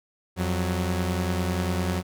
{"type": "tone pair together", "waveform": "sawtooth", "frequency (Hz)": [87.46, 185], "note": ["F2", "F#3"], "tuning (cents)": [3, 0], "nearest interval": "octave + minor second", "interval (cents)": 1297, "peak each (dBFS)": [-22, -24], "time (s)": [0.36, 2.03], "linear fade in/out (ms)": 50, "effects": []}